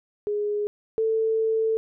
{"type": "tone pair in turn", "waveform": "sine", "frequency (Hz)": [415.3, 444.2], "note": ["G#4", "A4"], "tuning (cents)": [0, 16], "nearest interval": "minor second", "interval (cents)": 116, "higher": "second", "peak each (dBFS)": [-23, -20], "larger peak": "second", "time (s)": [[0.27, 0.67], [0.98, 1.77]], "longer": "second", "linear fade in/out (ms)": 0, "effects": []}